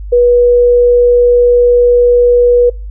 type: tone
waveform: sine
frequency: 485.6 Hz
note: B4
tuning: 29 cents flat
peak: -4 dBFS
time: 0.12-2.7 s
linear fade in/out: 10 ms
effects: noise-tail reverb RT60 0.3 s tail -24 dB re dry + added 50 Hz sine -21 dBFS peak until 2.9 s